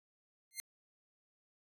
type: tone with exponential growth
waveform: 5% pulse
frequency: 2100 Hz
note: C7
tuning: 6 cents sharp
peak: -27 dBFS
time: 0.51-0.6 s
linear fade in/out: 0 ms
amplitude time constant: 19 ms
effects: resampled to 32000 Hz